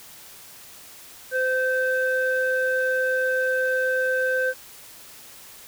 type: tone pair together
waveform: sine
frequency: 514.6 / 1552 Hz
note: C5 / G6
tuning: -29 / -18 cents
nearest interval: octave + perfect fifth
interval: 1911 cents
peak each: -22 dBFS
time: 1.31-4.54 s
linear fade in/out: 50 ms
effects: tanh soft clip ceiling -14 dBFS + white hiss -45 dBFS RMS until 5.67 s